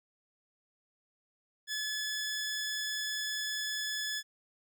15% pulse tone, 1715 Hz, A6, 45 cents flat, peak -27 dBFS, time 1.67-4.23 s, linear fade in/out 50 ms, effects none

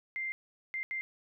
sine tone bursts at uneven times, 2093 Hz, C7, in tune, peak -33 dBFS, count 3, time 0.16-0.32 / 0.74-0.83 / 0.91-1.01 s, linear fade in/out 0 ms, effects none

